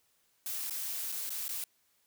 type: noise with dropouts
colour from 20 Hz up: blue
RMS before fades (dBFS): -37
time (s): 0.46-1.64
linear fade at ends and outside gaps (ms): 1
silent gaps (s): 0.698-0.707 / 1.119-1.123 / 1.294-1.304 / 1.481-1.491
effects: white hiss -72 dBFS RMS until 2.06 s